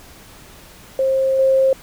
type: tone with level steps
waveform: sine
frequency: 532 Hz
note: C5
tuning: 29 cents sharp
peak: -14 / -11 dBFS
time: 0.99-1.73 s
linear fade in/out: 2 ms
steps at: 1.39 s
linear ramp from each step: 2 ms
effects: pink hiss -43 dBFS RMS until 1.82 s